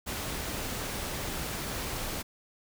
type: noise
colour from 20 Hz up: pink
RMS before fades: -35 dBFS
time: 0.06-2.23 s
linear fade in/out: 20 ms
effects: none